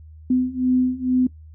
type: beating tone pair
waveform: sine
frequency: 252.6 / 254.8 Hz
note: B3 / C4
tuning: +39 / -46 cents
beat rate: 2.2 Hz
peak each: -21 / -19 dBFS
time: 0.3-1.27 s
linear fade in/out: 5 ms
effects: noise-tail reverb RT60 0.1 s tail -19 dB re dry + added 78 Hz sine -40 dBFS peak until 1.54 s